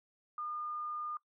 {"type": "tone", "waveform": "sine", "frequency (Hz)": 1214, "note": "D#6", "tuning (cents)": -43, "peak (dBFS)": -37, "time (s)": [0.38, 1.17], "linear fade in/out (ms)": 2, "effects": ["noise-tail reverb RT60 0.1 s tail -19 dB re dry"]}